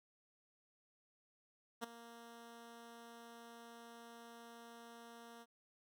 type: tone with ADSR envelope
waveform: 10% pulse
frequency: 233.1 Hz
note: A#3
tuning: in tune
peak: -30 dBFS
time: 1.81-5.46 s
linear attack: 27 ms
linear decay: 10 ms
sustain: -16 dB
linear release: 44 ms
effects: none